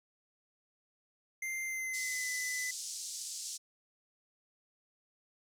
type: tone with pitch glide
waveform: square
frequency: 2092 to 2006 Hz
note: C7 to B6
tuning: -1 to +26 cents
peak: -36 dBFS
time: 1.42-2.71 s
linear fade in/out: 5 ms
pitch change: -73 cents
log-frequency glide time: 1.64-2.29 s
type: band-pass noise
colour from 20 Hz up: pink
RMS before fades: -42 dBFS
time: 1.93-3.58 s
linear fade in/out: 20 ms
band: 5100 to 8700 Hz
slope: 24 dB/octave
effects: none